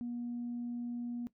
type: tone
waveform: sine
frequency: 240 Hz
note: B3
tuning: 49 cents flat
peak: -35 dBFS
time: 0.01-1.27 s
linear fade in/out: 0 ms
effects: noise-tail reverb RT60 0.1 s tail -17 dB re dry + tanh soft clip ceiling -32 dBFS